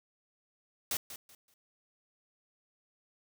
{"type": "noise with echo", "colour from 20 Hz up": "white", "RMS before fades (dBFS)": -33, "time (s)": [0.91, 0.97], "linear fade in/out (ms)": 2, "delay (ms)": 190, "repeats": 3, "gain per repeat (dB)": -12, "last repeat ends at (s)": 1.54, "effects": []}